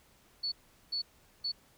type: tone bursts at uneven times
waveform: sine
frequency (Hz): 4435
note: C#8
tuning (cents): 0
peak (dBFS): -31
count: 3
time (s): 0.43-0.52 / 0.92-1.02 / 1.44-1.52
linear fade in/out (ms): 10
effects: pink hiss -64 dBFS RMS until 1.77 s